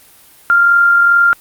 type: tone with amplitude modulation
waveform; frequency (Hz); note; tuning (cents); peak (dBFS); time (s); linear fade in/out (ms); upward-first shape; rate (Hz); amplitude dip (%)
sine; 1394; F6; -4; -5; 0.5-1.33; 0; sine; 42.4; 30
effects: white hiss -44 dBFS RMS until 1.4 s + Opus 32 kbps